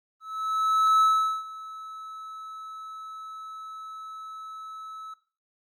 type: tone with ADSR envelope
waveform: triangle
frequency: 1300 Hz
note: E6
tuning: 24 cents flat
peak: -15 dBFS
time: 0.2-5.14 s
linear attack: 810 ms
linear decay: 420 ms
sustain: -21 dB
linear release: 6 ms
effects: noise-tail reverb RT60 0.4 s tail -17 dB re dry + Opus 32 kbps